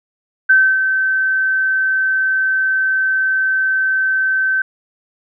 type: tone with ADSR envelope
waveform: sine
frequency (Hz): 1541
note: G6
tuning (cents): -30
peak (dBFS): -6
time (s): 0.49-4.62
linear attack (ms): 12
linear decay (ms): 270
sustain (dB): -7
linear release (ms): 4
effects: none